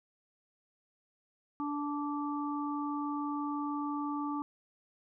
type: harmonic tone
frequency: 291.3 Hz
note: D4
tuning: 14 cents flat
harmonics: 1 / 3 / 4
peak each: -34 / -40 / -39 dBFS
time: 1.6-4.42 s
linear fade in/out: 0 ms
effects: none